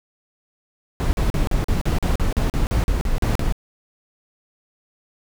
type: noise bursts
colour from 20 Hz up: brown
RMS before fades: -19 dBFS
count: 15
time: 1-3.524 s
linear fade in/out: 0 ms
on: 130 ms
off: 41 ms
effects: none